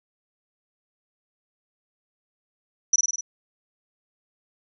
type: tone with echo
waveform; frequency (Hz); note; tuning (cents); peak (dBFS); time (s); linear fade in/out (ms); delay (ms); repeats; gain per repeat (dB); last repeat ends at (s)
sine; 5910; F#8; -3; -14; 2.93-2.96; 5; 50; 5; -3; 3.21
effects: none